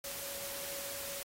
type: tone in noise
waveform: sine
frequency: 558 Hz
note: C#5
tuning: 11 cents sharp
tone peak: -48 dBFS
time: 0.04-1.23 s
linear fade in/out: 2 ms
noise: white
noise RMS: -42 dBFS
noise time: 0.04-1.23 s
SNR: -9 dB
effects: AAC 48 kbps